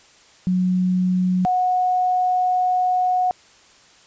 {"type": "tone pair in turn", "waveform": "sine", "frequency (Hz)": [183, 732], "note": ["F#3", "F#5"], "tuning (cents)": [-19, -19], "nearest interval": "2 octaves", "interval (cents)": 2400, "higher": "second", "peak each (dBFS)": -16, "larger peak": "neither", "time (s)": [[0.47, 1.45], [1.45, 3.31]], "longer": "second", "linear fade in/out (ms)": 0, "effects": ["white hiss -51 dBFS RMS until 4.06 s", "resampled to 16000 Hz"]}